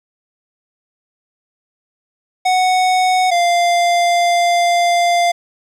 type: tone pair in turn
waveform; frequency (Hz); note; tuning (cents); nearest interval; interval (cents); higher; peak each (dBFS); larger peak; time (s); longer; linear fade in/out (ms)
square; 740 / 695.3; F#5 / F5; 0 / -8; minor second; 108; first; -12; neither; 2.45-3.31 / 3.31-5.32; second; 10
effects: low-pass 8000 Hz 12 dB/octave + 8-bit